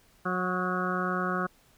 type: harmonic tone with a mistuned harmonic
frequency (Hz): 182.2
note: F#3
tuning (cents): -26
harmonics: 1 / 2 / 3 / 4 / 6 / 7 / 8 / 9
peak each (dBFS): -32 / -35 / -38 / -38 / -35 / -33 / -34 / -45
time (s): 0.25-1.47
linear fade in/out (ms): 10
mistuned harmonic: 6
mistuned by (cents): +24
effects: pink hiss -62 dBFS RMS until 1.77 s